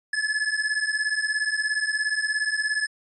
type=beating tone pair; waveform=square; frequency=1706 / 1723 Hz; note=G#6 / A6; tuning=+46 / -37 cents; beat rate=17 Hz; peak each=-28 / -26 dBFS; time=0.13-2.87 s; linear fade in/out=5 ms; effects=resampled to 24000 Hz